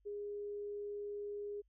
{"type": "tone", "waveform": "sine", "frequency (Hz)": 410.7, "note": "G#4", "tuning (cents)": -19, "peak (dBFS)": -40, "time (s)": [0.05, 1.62], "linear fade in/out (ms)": 20, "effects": ["added 50 Hz sine -70 dBFS peak until 1.68 s"]}